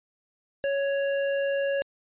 sine tone with hard clipping, 556 Hz, C#5, 5 cents sharp, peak -26 dBFS, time 0.64-1.82 s, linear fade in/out 0 ms, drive 15 dB, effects resampled to 8000 Hz

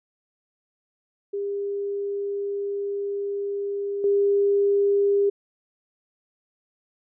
sine tone with level steps, 402 Hz, G4, 44 cents sharp, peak -25 / -17 dBFS, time 1.33-5.3 s, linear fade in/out 10 ms, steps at 4.04 s, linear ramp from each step 2 ms, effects none

